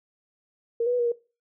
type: tone with pitch steps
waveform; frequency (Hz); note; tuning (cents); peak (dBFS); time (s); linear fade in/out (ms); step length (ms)
sine; 463.9 / 488 / 492.5 / 476.9 / 471.8; A#4 / B4 / B4 / A#4 / A#4; -8 / -21 / -5 / +39 / +21; -21; 0.8-1.12; 5; 64
effects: noise-tail reverb RT60 0.3 s tail -19 dB re dry